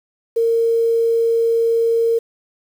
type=tone with quantisation; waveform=sine; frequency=459.8 Hz; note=A#4; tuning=24 cents flat; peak=-13 dBFS; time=0.36-2.19 s; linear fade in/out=10 ms; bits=7; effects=none